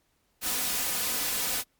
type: noise with comb filter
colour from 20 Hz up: white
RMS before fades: -29 dBFS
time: 0.41-1.64 s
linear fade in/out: 50 ms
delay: 4 ms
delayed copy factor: +0.5
effects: pink hiss -71 dBFS RMS until 1.79 s + MP3 96 kbps